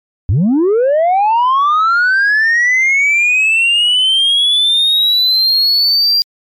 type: linear sweep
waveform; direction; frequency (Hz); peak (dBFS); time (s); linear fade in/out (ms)
sine; up; 77.78 to 4781; -6; 0.29-6.22; 0
effects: tanh soft clip ceiling -7 dBFS + MP3 96 kbps